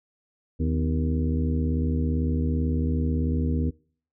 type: harmonic tone with a mistuned harmonic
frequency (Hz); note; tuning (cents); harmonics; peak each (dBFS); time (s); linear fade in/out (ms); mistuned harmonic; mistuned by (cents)
78; D#2; +5; 1 / 2 / 3 / 4 / 5 / 6; -24 / -29 / -28 / -36 / -38 / -37; 0.59-3.71; 20; 3; +110
effects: noise-tail reverb RT60 0.5 s tail -25 dB re dry